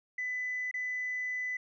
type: tone with dropouts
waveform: sine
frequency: 2000 Hz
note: B6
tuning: 21 cents sharp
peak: -31 dBFS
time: 0.18-1.57 s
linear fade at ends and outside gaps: 5 ms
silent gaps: 0.713-0.74 s
effects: tanh soft clip ceiling -28 dBFS